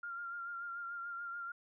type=tone with vibrato; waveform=sine; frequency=1392 Hz; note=F6; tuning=6 cents flat; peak=-40 dBFS; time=0.03-1.52 s; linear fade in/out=5 ms; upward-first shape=sine; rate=6.9 Hz; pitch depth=29 cents each way; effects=none